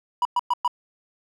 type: tone bursts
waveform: triangle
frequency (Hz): 977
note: B5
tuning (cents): -19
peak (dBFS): -16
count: 4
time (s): 0.22-0.678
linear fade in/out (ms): 2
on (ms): 32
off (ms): 110
effects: none